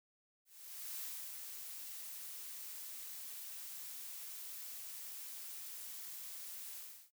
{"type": "noise with ADSR envelope", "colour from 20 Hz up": "blue", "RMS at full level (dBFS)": -44, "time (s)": [0.45, 7.11], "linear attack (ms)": 530, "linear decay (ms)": 320, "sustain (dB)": -4, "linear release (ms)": 350, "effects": ["noise-tail reverb RT60 0.1 s tail -20 dB re dry"]}